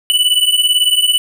square beating tone pair, 2960 / 2978 Hz, F#7 / F#7, 0 / +11 cents, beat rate 18 Hz, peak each -15 / -13 dBFS, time 0.1-1.18 s, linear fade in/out 0 ms, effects none

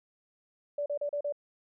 sine tone bursts, 580 Hz, D5, 22 cents flat, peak -29 dBFS, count 5, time 0.78-1.324 s, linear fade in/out 5 ms, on 80 ms, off 36 ms, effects none

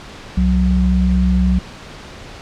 sine tone pair together, 65.6 / 183.89 Hz, C2 / F#3, +5 / -10 cents, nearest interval octave + tritone, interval 1785 cents, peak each -14 dBFS, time 0.37-1.59 s, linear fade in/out 5 ms, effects pink hiss -35 dBFS RMS until 2.41 s + low-pass 5000 Hz 12 dB/octave

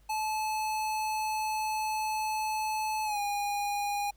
square tone with pitch glide, 865 to 816.5 Hz, A5 to G#5, -30 to -30 cents, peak -30 dBFS, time 0.09-4.11 s, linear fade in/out 10 ms, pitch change -100 cents, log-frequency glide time 3.04-3.19 s, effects added 50 Hz sine -58 dBFS peak until 4.16 s + pink hiss -68 dBFS RMS until 4.16 s

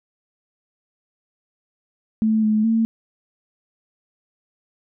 sine tone with pitch steps, 219.1 / 215 / 225 Hz, A3 / A3 / A3, -7 / -40 / +39 cents, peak -15 dBFS, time 2.22-2.85 s, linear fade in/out 0 ms, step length 210 ms, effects none

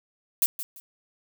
violet noise with echo, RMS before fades -21 dBFS, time 0.42-0.46 s, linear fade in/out 0 ms, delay 170 ms, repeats 2, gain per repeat -12 dB, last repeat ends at 0.8 s, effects none

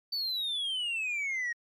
sine exponential sweep, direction down, 4589 to 1864.7 Hz, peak -27 dBFS, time 0.12-1.53 s, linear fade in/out 10 ms, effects tanh soft clip ceiling -29 dBFS + MP3 64 kbps

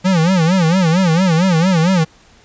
square tone with vibrato, 174.61 Hz, F3, in tune, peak -11 dBFS, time 0.04-2.05 s, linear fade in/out 20 ms, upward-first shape sine, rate 4.4 Hz, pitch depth 170 cents each way, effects pink hiss -48 dBFS RMS until 2.44 s + resampled to 16000 Hz

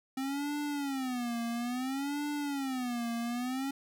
square tone with vibrato, 261.6 Hz, C4, in tune, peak -33 dBFS, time 0.17-3.71 s, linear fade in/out 5 ms, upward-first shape sine, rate 0.59 Hz, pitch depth 200 cents each way, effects none

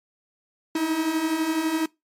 45% pulse beating tone pair, 309.7 / 321.7 Hz, D#4 / E4, -8 / -42 cents, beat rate 12 Hz, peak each -29 / -23 dBFS, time 0.75-1.86 s, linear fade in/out 5 ms, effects noise-tail reverb RT60 0.2 s tail -23 dB re dry + MP3 64 kbps

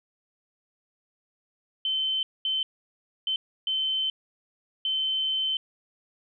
sine tone bursts at uneven times, 3076 Hz, G7, 33 cents flat, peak -24 dBFS, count 5, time 1.85-2.23 / 2.45-2.63 / 3.27-3.36 / 3.67-4.1 / 4.85-5.57 s, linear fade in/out 2 ms, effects none

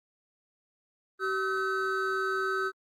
triangle tone cluster, 383.3 / 1287 / 1524 Hz, G4 / E6 / G6, -39 / -42 / -49 cents, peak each -30 dBFS, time 1.19-2.72 s, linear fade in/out 50 ms, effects Opus 32 kbps

